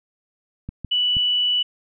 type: clicks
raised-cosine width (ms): 5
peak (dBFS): -18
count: 3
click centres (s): 0.69 / 0.847 / 1.168
type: tone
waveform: sine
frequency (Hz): 2960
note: F#7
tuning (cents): 0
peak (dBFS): -17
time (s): 0.91-1.63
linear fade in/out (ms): 10
effects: none